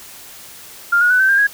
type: tone with pitch steps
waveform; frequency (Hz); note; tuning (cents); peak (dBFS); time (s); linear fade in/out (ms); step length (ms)
sine; 1400 / 1446.9 / 1495.3 / 1545.3 / 1597.1 / 1650.5; F6 / F#6 / F#6 / G6 / G6 / G#6; +4 / -39 / +18 / -25 / +32 / -11; -10; 0.92-1.472; 10; 92
effects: white hiss -38 dBFS RMS until 1.53 s